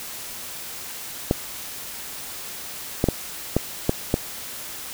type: clicks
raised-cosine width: 2 ms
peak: -4 dBFS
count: 6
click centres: 1.311 / 3.041 / 3.087 / 3.566 / 3.894 / 4.141 s
effects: white hiss -35 dBFS RMS until 4.93 s